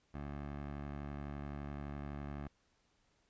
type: tone with low-pass filter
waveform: 15% pulse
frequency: 71.8 Hz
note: D2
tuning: 39 cents flat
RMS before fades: -44 dBFS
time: 0.14-2.48 s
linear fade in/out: 5 ms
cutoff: 1800 Hz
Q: 0.88
effects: pink hiss -75 dBFS RMS until 3.29 s + resampled to 16000 Hz